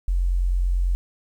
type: tone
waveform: sine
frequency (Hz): 44.63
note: F1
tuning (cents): +38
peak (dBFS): -18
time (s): 0.08-0.95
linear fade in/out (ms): 0
effects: 9-bit